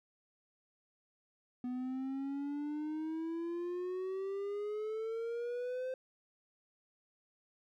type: exponential sweep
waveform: triangle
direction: up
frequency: 246.9 to 520 Hz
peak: -34 dBFS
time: 1.64-5.94 s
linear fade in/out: 2 ms
effects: none